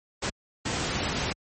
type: noise bursts at uneven times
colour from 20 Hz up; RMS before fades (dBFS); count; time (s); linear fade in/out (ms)
pink; -28; 2; 0.22-0.3 / 0.65-1.33; 10
effects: high-pass 60 Hz 12 dB/octave + MP3 32 kbps